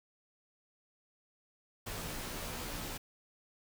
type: noise with comb filter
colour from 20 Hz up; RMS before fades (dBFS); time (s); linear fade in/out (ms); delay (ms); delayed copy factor
pink; -41; 1.86-2.98; 10; 15; -0.65
effects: none